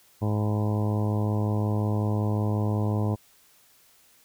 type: harmonic tone with a mistuned harmonic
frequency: 105.5 Hz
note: G#2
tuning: 28 cents sharp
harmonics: 1 / 2 / 3 / 4 / 5 / 6 / 7 / 8 / 9 / 10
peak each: -24 / -30 / -34 / -36 / -38 / -40 / -41 / -42 / -43 / -44 dBFS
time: 0.21-3.16 s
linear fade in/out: 20 ms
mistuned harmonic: 10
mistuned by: -60 cents
effects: white hiss -59 dBFS RMS until 4.24 s